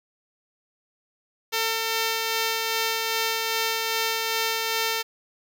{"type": "tone with tremolo", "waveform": "5% pulse", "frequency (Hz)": 450, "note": "A4", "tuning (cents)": 39, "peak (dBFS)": -11, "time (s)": [1.52, 5.03], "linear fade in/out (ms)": 20, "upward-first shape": "sine", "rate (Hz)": 2.5, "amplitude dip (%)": 25, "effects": []}